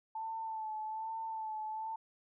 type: tone with vibrato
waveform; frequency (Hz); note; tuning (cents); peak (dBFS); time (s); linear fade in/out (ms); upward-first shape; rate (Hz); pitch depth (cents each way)
sine; 880; A5; 0; -37; 0.15-1.96; 5; sine; 1.2; 33
effects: none